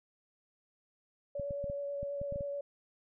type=tone with vibrato; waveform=sine; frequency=567 Hz; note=C#5; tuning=39 cents sharp; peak=-35 dBFS; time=1.35-2.61 s; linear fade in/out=5 ms; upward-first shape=sine; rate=9.3 Hz; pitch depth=12 cents each way
type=clicks; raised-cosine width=5 ms; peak=-30 dBFS; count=9; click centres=1.397 / 1.508 / 1.642 / 1.699 / 2.03 / 2.215 / 2.324 / 2.359 / 2.408 s
effects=none